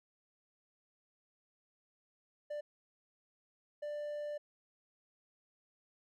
triangle tone bursts at uneven times, 591 Hz, D5, 11 cents sharp, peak -36 dBFS, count 2, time 2.5-2.61 / 3.82-4.38 s, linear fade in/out 10 ms, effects none

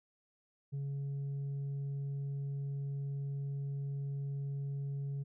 triangle tone with tanh clipping, 139.6 Hz, C#3, 13 cents sharp, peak -36 dBFS, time 0.72-5.24 s, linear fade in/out 20 ms, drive 7 dB, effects none

